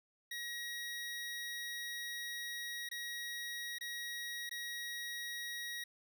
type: tone with dropouts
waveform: 25% pulse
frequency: 1900 Hz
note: A#6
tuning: 33 cents sharp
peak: -37 dBFS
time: 0.31-5.84 s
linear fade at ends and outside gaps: 5 ms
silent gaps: 2.89-2.913 / 3.785-3.809 / 4.494-4.511 s
effects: none